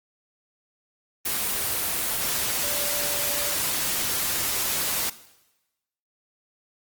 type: tone in noise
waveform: sine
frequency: 580 Hz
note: D5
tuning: 22 cents flat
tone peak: -35 dBFS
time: 2.63-3.55 s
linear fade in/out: 10 ms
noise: white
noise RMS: -26 dBFS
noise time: 1.25-5.1 s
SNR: -12 dB
effects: noise-tail reverb RT60 1.0 s tail -17 dB re dry + Opus 24 kbps